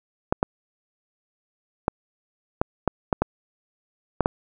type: clicks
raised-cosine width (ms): 1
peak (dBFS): -5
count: 9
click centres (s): 0.325 / 0.429 / 1.881 / 2.615 / 2.877 / 3.128 / 3.22 / 4.207 / 4.259
effects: none